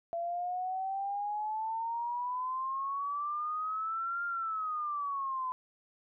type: exponential two-way sweep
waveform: sine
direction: up then down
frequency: 674 to 1403 to 1011 Hz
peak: -32 dBFS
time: 0.13-5.52 s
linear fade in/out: 0 ms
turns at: 4.25 s
effects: none